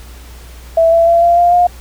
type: tone with pitch steps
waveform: sine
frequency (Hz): 659.3 / 668.9 / 678.6 / 688.5 / 698.5 / 708.7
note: E5 / E5 / F5 / F5 / F5 / F5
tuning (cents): 0 / +25 / -50 / -25 / 0 / +25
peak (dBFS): -6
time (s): 0.77-1.67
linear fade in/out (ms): 5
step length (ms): 150
effects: added 60 Hz sine -32 dBFS peak until 1.8 s + pink hiss -40 dBFS RMS until 1.8 s